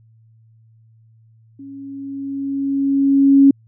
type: tone with level ramp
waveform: sine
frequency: 275.8 Hz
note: C#4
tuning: 9 cents flat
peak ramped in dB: -33 to -5 dBFS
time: 1.59-3.51 s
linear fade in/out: 5 ms
effects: added 112 Hz sine -48 dBFS peak until 3.67 s